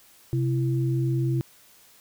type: tone pair together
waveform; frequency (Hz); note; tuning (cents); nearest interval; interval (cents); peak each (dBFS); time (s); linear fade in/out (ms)
sine; 130.8 / 334.8; C3 / E4; 0 / +27; octave + major third; 1627; -22 / -29; 0.33-1.41; 0
effects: white hiss -55 dBFS RMS until 2 s